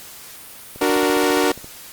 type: click train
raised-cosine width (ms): 2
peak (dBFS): -24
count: 14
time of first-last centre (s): 0.76-1.644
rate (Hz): 14.7
type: chord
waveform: sawtooth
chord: D augmented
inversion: none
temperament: equal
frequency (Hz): 293.7 / 370 / 466.2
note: D4 / F#4 / A#4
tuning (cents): 0 / 0 / 0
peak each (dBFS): -16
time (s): 0.81-1.52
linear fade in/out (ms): 5
effects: white hiss -39 dBFS RMS until 1.92 s + Opus 48 kbps